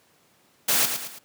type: noise with echo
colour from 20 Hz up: white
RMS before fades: -21 dBFS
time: 0.68-0.86 s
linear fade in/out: 10 ms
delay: 110 ms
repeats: 3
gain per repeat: -7 dB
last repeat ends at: 1.19 s
effects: pink hiss -61 dBFS RMS until 1.24 s + high-pass 150 Hz 12 dB/octave